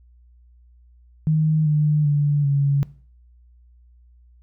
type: tone with pitch steps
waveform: sine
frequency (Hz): 155.8 / 150.58 / 145.53 / 140.66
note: D#3 / D3 / D3 / C#3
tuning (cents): +3 / +44 / -15 / +26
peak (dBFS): -15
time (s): 1.27-2.83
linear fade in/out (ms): 0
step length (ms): 390
effects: noise-tail reverb RT60 0.5 s tail -20 dB re dry + added 60 Hz sine -49 dBFS peak until 4.42 s